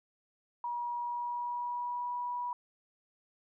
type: tone with pitch glide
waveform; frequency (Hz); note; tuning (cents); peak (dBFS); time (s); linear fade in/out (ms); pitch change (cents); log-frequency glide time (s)
sine; 959 to 974.6; A#5 to B5; +49 to -23; -33; 0.64-2.53; 2; +28; 1-2.15
effects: none